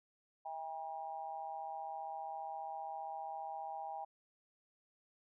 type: tone with amplitude modulation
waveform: sine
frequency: 801 Hz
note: G5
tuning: 37 cents sharp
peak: -37 dBFS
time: 0.45-4.05 s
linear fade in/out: 10 ms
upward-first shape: sine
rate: 155 Hz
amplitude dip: 90%
effects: none